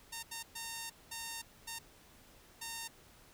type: tone bursts at uneven times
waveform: 5% pulse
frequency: 916 Hz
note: A#5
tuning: 31 cents flat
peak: -29 dBFS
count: 6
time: 0.12-0.23 / 0.31-0.43 / 0.55-0.9 / 1.11-1.42 / 1.67-1.79 / 2.61-2.88 s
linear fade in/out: 10 ms
effects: pink hiss -61 dBFS RMS until 3.33 s